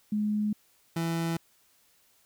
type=tone pair in turn; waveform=sine / 30% pulse; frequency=210.4 / 166.08 Hz; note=G#3 / E3; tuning=+23 / +13 cents; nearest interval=major third; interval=410 cents; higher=first; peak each=-25 dBFS; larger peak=neither; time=0.12-0.53 / 0.96-1.37 s; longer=neither; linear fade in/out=5 ms; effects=white hiss -65 dBFS RMS until 2.25 s